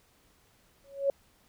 sine tone with exponential growth, 554.4 Hz, C#5, in tune, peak -20 dBFS, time 0.84-1.1 s, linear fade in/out 2 ms, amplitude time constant 56 ms, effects pink hiss -65 dBFS RMS until 1.48 s

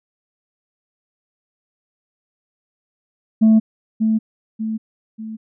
sine tone with echo, 220 Hz, A3, in tune, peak -6 dBFS, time 3.41-3.6 s, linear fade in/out 20 ms, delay 590 ms, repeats 3, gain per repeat -7 dB, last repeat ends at 5.37 s, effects tanh soft clip ceiling -7 dBFS

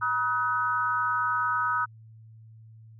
sine tone cluster, 963 / 1267 / 1496 Hz, B5 / D#6 / F#6, -44 / +31 / +19 cents, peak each -31 / -26 / -29 dBFS, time 0.01-1.86 s, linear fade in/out 20 ms, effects added 111 Hz sine -47 dBFS peak until 2.99 s

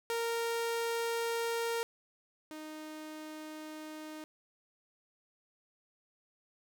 sawtooth tone pair in turn, 463.5 / 309.3 Hz, A#4 / D#4, -10 / -10 cents, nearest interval perfect fifth, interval 700 cents, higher first, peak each -28 / -39 dBFS, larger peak first, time 0.1-1.83 / 2.51-4.24 s, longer neither, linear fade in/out 0 ms, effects none

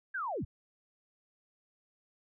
sine linear sweep, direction down, 1662 to 38.89 Hz, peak -33 dBFS, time 0.14-0.45 s, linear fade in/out 10 ms, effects none

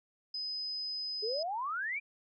sine tone, 5030 Hz, D#8, 18 cents sharp, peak -35 dBFS, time 0.34-1.43 s, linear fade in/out 5 ms
sine exponential sweep, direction up, 407.5 to 2427 Hz, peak -33 dBFS, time 1.22-2 s, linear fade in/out 20 ms
effects none

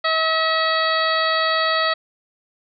harmonic tone with a mistuned harmonic, 642 Hz, E5, 46 cents flat, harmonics 1 / 2 / 3 / 4 / 5 / 6 / 7, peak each -23 / -21 / -23 / -32 / -30 / -27 / -27 dBFS, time 0.04-1.94 s, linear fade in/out 10 ms, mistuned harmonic 5, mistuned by +42 cents, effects none

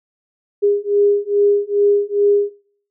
sine beating tone pair, 406.4 / 408.8 Hz, G#4 / G#4, -38 / -27 cents, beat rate 2.4 Hz, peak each -16 dBFS, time 0.62-2.51 s, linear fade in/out 20 ms, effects noise-tail reverb RT60 0.6 s tail -24 dB re dry

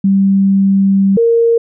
sine tone pair in turn, 195.3 / 463.4 Hz, G3 / A#4, -6 / -10 cents, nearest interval octave + minor third, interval 1496 cents, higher second, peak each -7 / -7 dBFS, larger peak neither, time 0.04-1.17 / 1.17-1.58 s, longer first, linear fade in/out 5 ms, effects none

